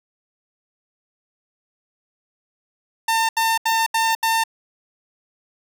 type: tone bursts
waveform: sawtooth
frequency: 902 Hz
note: A5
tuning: 43 cents sharp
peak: -13 dBFS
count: 5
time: 3.08-4.438 s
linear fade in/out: 5 ms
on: 210 ms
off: 77 ms
effects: none